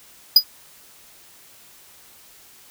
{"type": "tone with exponential decay", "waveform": "square", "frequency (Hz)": 4935, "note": "D#8", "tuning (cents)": -15, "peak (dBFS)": -4, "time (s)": [0.36, 0.44], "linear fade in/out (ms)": 5, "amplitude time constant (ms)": 16, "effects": ["white hiss -49 dBFS RMS until 2.7 s"]}